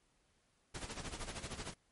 pink noise with tremolo, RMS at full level -42 dBFS, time 0.74-1.74 s, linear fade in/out 10 ms, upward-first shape sine, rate 13 Hz, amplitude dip 70%, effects pink hiss -75 dBFS RMS until 1.91 s + MP3 48 kbps

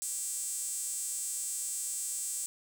sawtooth tone with high-pass filter, 392 Hz, G4, in tune, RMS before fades -36 dBFS, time 0.02-2.46 s, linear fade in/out 0 ms, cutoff 8000 Hz, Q 5.2, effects none

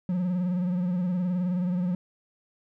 triangle tone with vibrato, 179.7 Hz, F3, 50 cents sharp, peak -22 dBFS, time 0.09-1.95 s, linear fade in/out 2 ms, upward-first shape sine, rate 19 Hz, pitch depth 62 cents each way, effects none

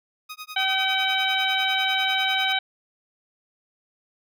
15% pulse tone with tremolo, 1249 Hz, D#6, 6 cents sharp, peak -27 dBFS, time 0.29-2.53 s, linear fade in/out 10 ms, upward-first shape sine, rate 10 Hz, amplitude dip 100%
harmonic tone, 766 Hz, G5, 40 cents flat, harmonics 1 / 2 / 3 / 4 / 5, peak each -27 / -27 / -27 / -27 / -27 dBFS, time 0.56-2.59 s, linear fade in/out 5 ms
effects none

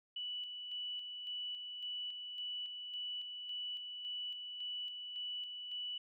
sine tone with tremolo, 2960 Hz, F#7, in tune, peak -39 dBFS, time 0.16-5.98 s, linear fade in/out 5 ms, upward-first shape square, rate 1.8 Hz, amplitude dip 40%, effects none

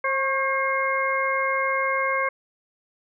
harmonic tone with a mistuned harmonic, 534 Hz, C5, 35 cents sharp, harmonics 1 / 2 / 3 / 4, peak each -27 / -25 / -29 / -26 dBFS, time 0.04-2.29 s, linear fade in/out 5 ms, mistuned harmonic 2, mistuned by +37 cents, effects none

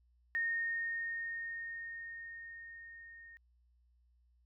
sine tone with level ramp, 1844 Hz, A#6, 19 cents flat, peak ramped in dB -31 to -52 dBFS, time 0.35-3.37 s, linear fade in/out 0 ms, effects added 60 Hz sine -67 dBFS peak until 4.45 s

